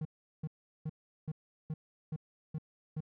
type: tone bursts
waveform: triangle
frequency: 155.56 Hz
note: D#3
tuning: in tune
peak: -32 dBFS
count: 8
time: 0.01-3.006 s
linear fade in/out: 5 ms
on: 42 ms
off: 380 ms
effects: none